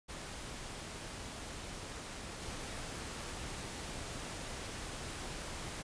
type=noise with level steps; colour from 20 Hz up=pink; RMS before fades=-45 / -43 dBFS; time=0.08-5.83 s; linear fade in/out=20 ms; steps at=2.42 s; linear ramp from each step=5 ms; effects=resampled to 22050 Hz